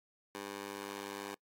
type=tone with high-pass filter; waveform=15% pulse; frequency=100 Hz; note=G2; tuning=35 cents sharp; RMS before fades=-44 dBFS; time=0.35-1.35 s; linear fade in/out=0 ms; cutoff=430 Hz; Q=0.84; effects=noise-tail reverb RT60 0.1 s tail -25 dB re dry + AAC 48 kbps